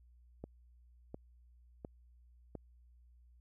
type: click train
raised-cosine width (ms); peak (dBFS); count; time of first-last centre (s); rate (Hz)
2; -30; 4; 0.44-2.553; 1.42
effects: added 60 Hz sine -60 dBFS peak until 3.4 s